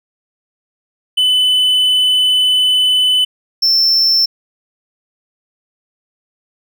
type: tone pair in turn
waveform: triangle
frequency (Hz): 3009 / 5361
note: F#7 / E8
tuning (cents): +28 / +28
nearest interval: minor seventh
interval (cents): 1000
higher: second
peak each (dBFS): -8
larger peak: neither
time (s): 1.17-3.25 / 3.62-4.26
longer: first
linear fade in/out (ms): 10
effects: none